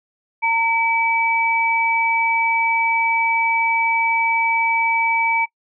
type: tone pair together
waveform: sine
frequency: 912.1 / 2296 Hz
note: A#5 / D7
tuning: -38 / -40 cents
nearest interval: octave + major third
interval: 1598 cents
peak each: -18 dBFS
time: 0.42-5.46 s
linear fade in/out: 20 ms
effects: noise-tail reverb RT60 0.1 s tail -22 dB re dry